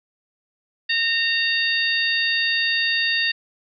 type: harmonic tone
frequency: 920 Hz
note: A#5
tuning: 23 cents flat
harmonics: 2 / 3 / 4 / 5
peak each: -22 / -24 / -25 / -26 dBFS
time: 0.89-3.32 s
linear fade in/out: 10 ms
effects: none